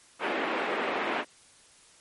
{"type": "band-pass noise", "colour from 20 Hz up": "pink", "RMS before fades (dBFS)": -30, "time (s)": [0.19, 1.25], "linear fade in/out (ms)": 50, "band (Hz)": [290, 2700], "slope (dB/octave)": 24, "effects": ["white hiss -57 dBFS RMS until 2 s", "MP3 48 kbps"]}